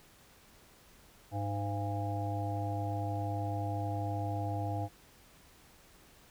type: harmonic tone with a mistuned harmonic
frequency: 102.2 Hz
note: G#2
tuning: 27 cents flat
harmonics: 1 / 3 / 5 / 7 / 8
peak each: -34 / -41 / -45 / -40 / -41 dBFS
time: 1.31-4.89 s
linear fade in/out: 50 ms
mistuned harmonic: 7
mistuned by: -65 cents
effects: pink hiss -60 dBFS RMS until 6.3 s